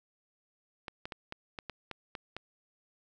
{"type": "clicks", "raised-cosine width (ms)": 0.3, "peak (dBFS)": -23, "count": 9, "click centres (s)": [0.882, 1.055, 1.122, 1.324, 1.588, 1.697, 1.913, 2.152, 2.366], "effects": []}